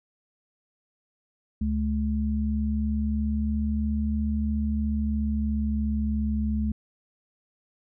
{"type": "tone pair together", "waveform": "sine", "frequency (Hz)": [71.6, 214.6], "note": ["D2", "A3"], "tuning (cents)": [-43, -43], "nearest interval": "octave + perfect fifth", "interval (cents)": 1900, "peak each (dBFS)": -26, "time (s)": [1.61, 6.72], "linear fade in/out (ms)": 5, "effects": []}